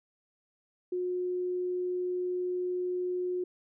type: tone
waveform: sine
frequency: 361.3 Hz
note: F#4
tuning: 41 cents flat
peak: -29 dBFS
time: 0.92-3.44 s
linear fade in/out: 5 ms
effects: none